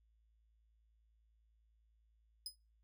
sawtooth tone with exponential decay, 5030 Hz, D#8, 18 cents sharp, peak -36 dBFS, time 2.46-2.56 s, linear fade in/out 2 ms, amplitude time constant 21 ms, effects noise-tail reverb RT60 0.3 s tail -24 dB re dry + added 55 Hz sine -70 dBFS peak until 2.83 s

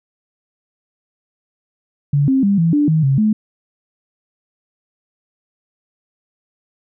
sine tone with pitch steps, 143 / 266.3 / 199.8 / 165.7 / 293.4 / 157.9 / 135.9 / 214.7 Hz, D3 / C4 / G3 / E3 / D4 / D#3 / C#3 / A3, -46 / +31 / +33 / +9 / -2 / +26 / -34 / -42 cents, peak -11 dBFS, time 2.13-3.33 s, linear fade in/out 5 ms, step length 150 ms, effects none

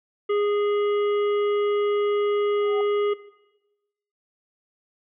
harmonic tone, 412.2 Hz, G#4, 13 cents flat, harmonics 1 / 3 / 5 / 7 / 8, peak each -20 / -31 / -37 / -42 / -48 dBFS, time 0.29-3.14 s, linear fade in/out 10 ms
sine tone with exponential growth, 761 Hz, F#5, 48 cents sharp, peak -30 dBFS, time 2.5-2.81 s, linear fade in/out 1 ms, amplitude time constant 66 ms
effects noise-tail reverb RT60 1.0 s tail -17 dB re dry

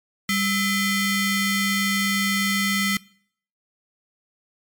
sawtooth ring-modulated tone, 1108.7 Hz, C#6, in tune, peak -13 dBFS, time 0.29-2.97 s, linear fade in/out 2 ms, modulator 911 Hz, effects noise-tail reverb RT60 0.6 s tail -23 dB re dry + MP3 96 kbps

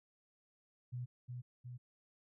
sine tone with echo, 123.47 Hz, B2, in tune, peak -39 dBFS, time 0.92-1.06 s, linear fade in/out 20 ms, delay 360 ms, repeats 2, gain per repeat -3 dB, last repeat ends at 1.78 s, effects none

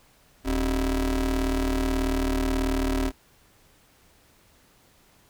35% pulse ring-modulated tone, 114.8 Hz, A#2, 26 cents flat, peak -18 dBFS, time 0.44-3.12 s, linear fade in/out 50 ms, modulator 153 Hz, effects pink hiss -59 dBFS RMS until 5.29 s

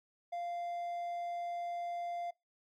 triangle tone, 695 Hz, F5, 9 cents flat, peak -34 dBFS, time 0.32-2.31 s, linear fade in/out 10 ms, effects noise-tail reverb RT60 0.2 s tail -24 dB re dry + MP3 64 kbps

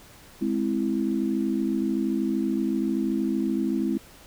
sine chord, Ab augmented, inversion none, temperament equal with one note detuned, 208.5 / 261.6 / 329.6 Hz, Ab3 / C4 / E4, +7 / 0 / 0 cents, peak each -27 dBFS, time 0.41-3.98 s, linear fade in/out 10 ms, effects pink hiss -50 dBFS RMS until 4.26 s

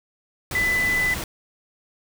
sine tone in noise, 1999 Hz, B6, 20 cents sharp, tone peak -19 dBFS, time 0.55-1.14 s, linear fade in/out 2 ms, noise pink, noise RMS -30 dBFS, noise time 0.51-1.24 s, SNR +8 dB, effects none

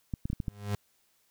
clicks, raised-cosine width 5 ms, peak -20 dBFS, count 6, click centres 0.138 / 0.255 / 0.301 / 0.331 / 0.402 / 0.482 s
35% pulse tone with exponential growth, 102.3 Hz, G#2, 26 cents flat, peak -25 dBFS, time 0.42-0.75 s, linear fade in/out 0 ms, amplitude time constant 70 ms
effects white hiss -70 dBFS RMS until 1.3 s

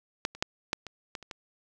clicks, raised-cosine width 0.2 ms, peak -10 / -28 / -9 / -10 / -23 / -19 / -29 / -21 dBFS, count 8, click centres 0.251 / 0.35 / 0.425 / 0.731 / 0.867 / 1.152 / 1.227 / 1.312 s, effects none

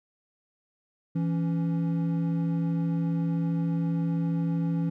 triangle tone pair together, 166.49 / 280 Hz, E3 / C#4, +18 / +18 cents, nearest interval major sixth, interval 900 cents, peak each -23 / -30 dBFS, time 1.15-4.9 s, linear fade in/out 10 ms, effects none

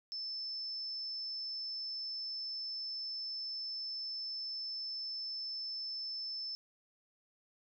sine tone, 5274 Hz, E8, in tune, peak -38 dBFS, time 0.12-6.55 s, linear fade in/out 0 ms, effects none

